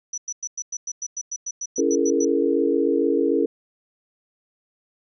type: tone bursts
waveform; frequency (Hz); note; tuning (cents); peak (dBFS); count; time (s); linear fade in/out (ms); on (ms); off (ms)
sine; 5920; F#8; 0; -26; 15; 0.13-2.25; 5; 48; 100
type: chord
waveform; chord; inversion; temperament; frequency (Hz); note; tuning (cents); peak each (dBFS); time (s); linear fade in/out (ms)
sine; A# half-diminished seventh; first; just; 279.7 / 335.6 / 419.5 / 466.2; C#4 / E4 / G#4 / A#4; +16 / +31 / +17 / 0; -23; 1.78-3.46; 5
effects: none